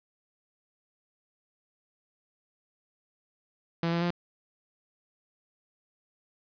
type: tone with pitch steps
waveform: sawtooth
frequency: 167.7 / 169.9 / 174.1 Hz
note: E3 / F3 / F3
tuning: +30 / -47 / -5 cents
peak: -22 dBFS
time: 3.83-4.106 s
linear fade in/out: 2 ms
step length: 92 ms
effects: resampled to 11025 Hz + 9-bit